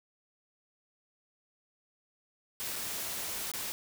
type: noise with dropouts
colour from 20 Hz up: white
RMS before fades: -37 dBFS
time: 2.6-3.72 s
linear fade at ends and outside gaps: 0 ms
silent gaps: 2.757-2.761 / 3.516-3.537 s
effects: none